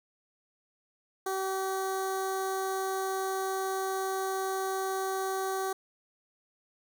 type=tone with notch filter; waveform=15% pulse; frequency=382.4 Hz; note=G4; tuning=43 cents flat; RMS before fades=-32 dBFS; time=1.26-5.73 s; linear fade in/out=5 ms; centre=2700 Hz; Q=0.63; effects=none

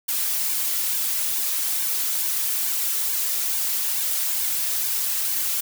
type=noise with flanger; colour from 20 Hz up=blue; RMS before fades=-24 dBFS; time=0.08-5.61 s; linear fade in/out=10 ms; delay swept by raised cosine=1.5 to 4.8 ms; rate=2.3 Hz; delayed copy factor=-0.9; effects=none

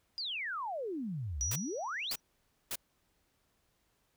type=exponential two-way sweep; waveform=sine; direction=down then up; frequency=5010 to 60.8 to 5010 Hz; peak=-35 dBFS; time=0.18-2.13 s; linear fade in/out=0 ms; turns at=1.42 s
type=tone with exponential decay; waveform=sine; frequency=5820 Hz; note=F#8; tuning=29 cents flat; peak=-30 dBFS; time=1.41-2.2 s; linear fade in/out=0 ms; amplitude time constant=170 ms
type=noise bursts; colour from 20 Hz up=white; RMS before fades=-37 dBFS; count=3; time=1.51-2.757 s; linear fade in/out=5 ms; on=49 ms; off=550 ms
effects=pink hiss -75 dBFS RMS until 4.16 s

